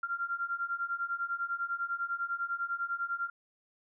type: beating tone pair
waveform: sine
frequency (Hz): 1380 / 1390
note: F6 / F6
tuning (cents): -21 / -9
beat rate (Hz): 10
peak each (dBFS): -36 / -34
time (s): 0.03-3.3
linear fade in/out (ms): 5
effects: none